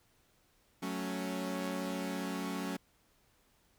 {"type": "chord", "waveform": "sawtooth", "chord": "F# minor", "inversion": "none", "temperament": "equal", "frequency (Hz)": [185, 220, 277.2], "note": ["F#3", "A3", "C#4"], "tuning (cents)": [0, 0, 0], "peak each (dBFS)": [-35, -38, -35], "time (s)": [0.82, 2.77], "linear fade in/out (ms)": 10, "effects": ["pink hiss -70 dBFS RMS until 3.78 s"]}